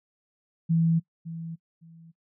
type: tone with echo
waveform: sine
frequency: 164.81 Hz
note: E3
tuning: in tune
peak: -19 dBFS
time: 0.69-1 s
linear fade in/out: 20 ms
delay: 560 ms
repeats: 2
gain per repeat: -14 dB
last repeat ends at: 2.12 s
effects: noise-tail reverb RT60 0.1 s tail -22 dB re dry